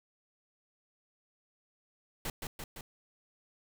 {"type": "noise with echo", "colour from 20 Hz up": "pink", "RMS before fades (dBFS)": -36, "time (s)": [2.25, 2.3], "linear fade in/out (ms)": 2, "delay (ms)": 170, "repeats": 3, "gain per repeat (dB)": -3, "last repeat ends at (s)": 2.81, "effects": []}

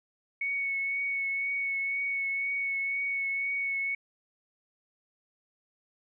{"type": "tone with vibrato", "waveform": "sine", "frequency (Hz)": 2217, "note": "C#7", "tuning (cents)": 0, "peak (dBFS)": -28, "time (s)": [0.41, 3.95], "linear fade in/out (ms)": 5, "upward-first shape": "triangle", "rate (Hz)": 2, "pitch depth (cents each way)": 19, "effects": []}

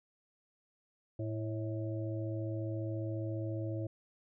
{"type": "harmonic tone with a mistuned harmonic", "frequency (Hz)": 110, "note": "A2", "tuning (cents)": 0, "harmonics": [1, 3, 5, 6], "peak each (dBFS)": [-36, -40, -44, -48], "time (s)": [1.19, 3.87], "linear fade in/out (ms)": 5, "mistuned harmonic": 6, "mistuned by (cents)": -41, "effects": []}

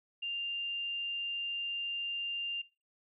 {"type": "tone", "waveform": "sine", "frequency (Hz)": 2794, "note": "F7", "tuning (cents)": 0, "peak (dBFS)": -34, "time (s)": [0.22, 2.62], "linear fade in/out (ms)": 10, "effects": ["noise-tail reverb RT60 0.3 s tail -20 dB re dry"]}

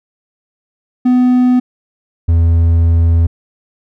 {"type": "tone pair in turn", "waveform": "triangle", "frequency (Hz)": [250, 83.43], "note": ["B3", "E2"], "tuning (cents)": [21, 21], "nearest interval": "octave + perfect fifth", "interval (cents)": 1900, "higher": "first", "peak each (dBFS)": -5, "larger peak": "neither", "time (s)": [[1.05, 1.6], [2.28, 3.27]], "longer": "second", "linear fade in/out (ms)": 10, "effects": []}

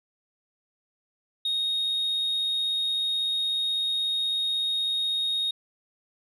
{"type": "tone with amplitude modulation", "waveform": "sine", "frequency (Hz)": 3729, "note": "A#7", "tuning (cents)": 0, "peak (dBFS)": -21, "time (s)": [1.45, 5.51], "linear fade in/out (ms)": 5, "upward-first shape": "sine", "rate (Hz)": 96.3, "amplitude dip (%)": 25, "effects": ["tanh soft clip ceiling -22 dBFS"]}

